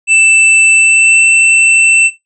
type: tone with pitch glide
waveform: square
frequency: 2654 to 2677 Hz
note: E7 to E7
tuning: +11 to +26 cents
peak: -5 dBFS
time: 0.07-2.11 s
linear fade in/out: 50 ms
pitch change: +15 cents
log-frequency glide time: 0.73-1.24 s
effects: noise-tail reverb RT60 0.2 s tail -19 dB re dry + resampled to 24000 Hz